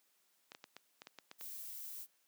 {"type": "clicks", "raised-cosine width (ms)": 0.2, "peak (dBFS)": -32, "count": 9, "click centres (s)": [0.519, 0.549, 0.641, 0.766, 1.019, 1.071, 1.187, 1.314, 1.411]}
{"type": "noise", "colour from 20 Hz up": "violet", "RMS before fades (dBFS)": -47, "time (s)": [1.38, 2.07], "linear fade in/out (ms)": 50}
{"effects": ["white hiss -75 dBFS RMS until 2.27 s", "high-pass 200 Hz 12 dB/octave"]}